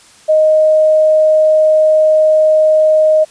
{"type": "tone", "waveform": "sine", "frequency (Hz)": 622.3, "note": "D#5", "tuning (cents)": 0, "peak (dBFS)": -6, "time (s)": [0.28, 3.25], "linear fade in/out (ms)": 20, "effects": ["white hiss -43 dBFS RMS until 3.3 s", "resampled to 22050 Hz"]}